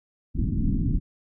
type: low-pass noise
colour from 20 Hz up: pink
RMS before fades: -23 dBFS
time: 0.34-1 s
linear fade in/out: 50 ms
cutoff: 290 Hz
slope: 48 dB/octave
effects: none